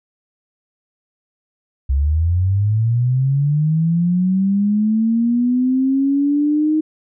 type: linear sweep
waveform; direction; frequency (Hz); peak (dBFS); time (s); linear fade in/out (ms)
sine; up; 65.2 to 312.9; -13; 1.89-6.81; 10
effects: none